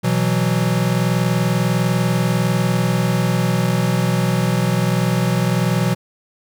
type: chord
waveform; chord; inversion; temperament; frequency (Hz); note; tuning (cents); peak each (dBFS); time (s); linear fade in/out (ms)
square; B suspended fourth; none; equal; 123.47 / 164.81 / 185; B2 / E3 / F#3; 0 / 0 / 0; -20 / -21 / -21; 0.03-5.95; 20
effects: none

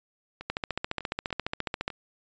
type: two click trains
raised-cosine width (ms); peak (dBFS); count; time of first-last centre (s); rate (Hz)
0.3; -23 / -13; 6 / 21; 0.41-1.903 / 0.5-1.879; 3.35 / 14.5
effects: resampled to 16000 Hz

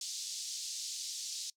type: band-pass noise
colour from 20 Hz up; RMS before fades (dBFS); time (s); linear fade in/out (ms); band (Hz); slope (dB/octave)
white; -41; 0.01-1.5; 2; 4000 to 7000; 24
effects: noise-tail reverb RT60 0.1 s tail -22 dB re dry

